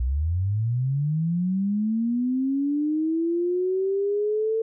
sine linear sweep, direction up, 58.27 to 450 Hz, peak -21 dBFS, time 0-4.62 s, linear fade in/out 5 ms, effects none

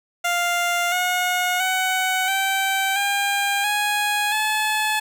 15% pulse tone with pitch steps, 698.5 / 723.1 / 748.6 / 775 / 802.4 / 830.7 / 860 Hz, F5 / F#5 / F#5 / G5 / G5 / G#5 / A5, 0 / -40 / +20 / -20 / +40 / 0 / -40 cents, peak -13 dBFS, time 0.24-5 s, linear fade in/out 10 ms, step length 680 ms, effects none

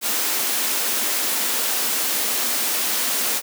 white high-pass noise, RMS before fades -22 dBFS, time 0.01-3.42 s, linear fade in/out 50 ms, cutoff 200 Hz, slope 96 dB/octave, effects none

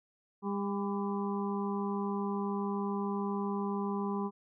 harmonic tone with a mistuned harmonic, 200.8 Hz, G3, 42 cents sharp, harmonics 1 / 2 / 4 / 5 / 6, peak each -33 / -37 / -43 / -40 / -46 dBFS, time 0.42-4.31 s, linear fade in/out 50 ms, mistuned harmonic 6, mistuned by -57 cents, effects none

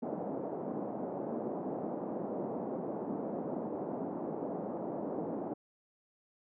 pink band-pass noise, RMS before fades -38 dBFS, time 0.02-5.54 s, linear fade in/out 10 ms, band 200 to 750 Hz, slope 24 dB/octave, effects none

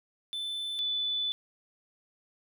triangle / sine tone pair in turn, 3520 / 3488 Hz, A7 / A7, 0 / -16 cents, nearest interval unison, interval 16 cents, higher first, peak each -31 / -28 dBFS, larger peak second, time 0.33-0.79 / 0.79-1.32 s, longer second, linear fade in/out 0 ms, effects none

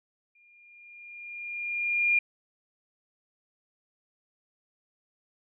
sine tone with exponential growth, 2411 Hz, D7, 45 cents sharp, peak -19 dBFS, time 0.35-2.19 s, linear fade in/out 5 ms, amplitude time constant 400 ms, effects none

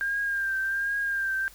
sine tone with vibrato, 1597 Hz, G6, 32 cents sharp, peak -25 dBFS, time 0.01-1.48 s, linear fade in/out 0 ms, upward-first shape triangle, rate 1.3 Hz, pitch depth 46 cents each way, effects added 50 Hz sine -53 dBFS peak until 1.54 s + white hiss -52 dBFS RMS until 1.54 s

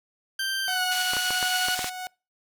20% pulse tone with pitch glide, 1568 to 1463 Hz, G6 to F#6, 0 to -20 cents, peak -21 dBFS, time 0.39-1.75 s, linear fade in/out 5 ms, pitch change -120 cents, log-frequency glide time 0.65-0.81 s
sawtooth tone with tremolo, 737 Hz, F#5, 7 cents flat, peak -23 dBFS, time 0.68-2.07 s, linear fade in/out 0 ms, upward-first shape triangle, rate 1.4 Hz, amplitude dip 60%
pink band-pass noise, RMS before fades -33 dBFS, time 0.91-1.9 s, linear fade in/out 10 ms, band 2600 to 11000 Hz, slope 12 dB/octave
clicks, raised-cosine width 0.5 ms, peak -15 dBFS, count 7, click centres 1.135 / 1.168 / 1.306 / 1.428 / 1.685 / 1.792 / 1.844 s
effects noise-tail reverb RT60 0.3 s tail -25 dB re dry

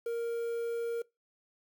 triangle tone with quantisation, 466.2 Hz, A#4, in tune, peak -29 dBFS, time 0.06-1.02 s, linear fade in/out 5 ms, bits 9, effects noise-tail reverb RT60 0.2 s tail -22 dB re dry

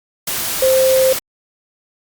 sine tone in noise, 523.3 Hz, C5, in tune, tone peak -10 dBFS, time 0.62-1.13 s, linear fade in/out 5 ms, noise white, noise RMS -21 dBFS, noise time 0.27-1.19 s, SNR +8 dB, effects Opus 48 kbps

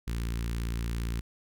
sawtooth tone with notch filter, 57.5 Hz, A#1, 23 cents flat, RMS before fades -32 dBFS, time 0.07-1.21 s, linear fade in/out 10 ms, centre 660 Hz, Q 0.52, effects none

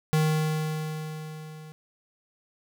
square tone with level ramp, 155.56 Hz, D#3, in tune, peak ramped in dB -20 to -43 dBFS, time 0.13-1.72 s, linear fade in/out 0 ms, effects none

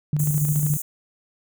sine tone with tremolo, 148.8 Hz, D3, 23 cents sharp, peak -17 dBFS, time 0.13-0.77 s, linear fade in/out 2 ms, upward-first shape square, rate 14 Hz, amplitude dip 45%
white high-pass noise, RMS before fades -29 dBFS, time 0.19-0.82 s, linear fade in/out 5 ms, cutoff 6300 Hz, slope 96 dB/octave
effects none

